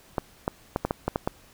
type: clicks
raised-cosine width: 1 ms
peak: -10 dBFS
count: 8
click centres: 0.182 / 0.479 / 0.761 / 0.85 / 0.909 / 1.08 / 1.159 / 1.275 s
effects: pink hiss -55 dBFS RMS until 1.53 s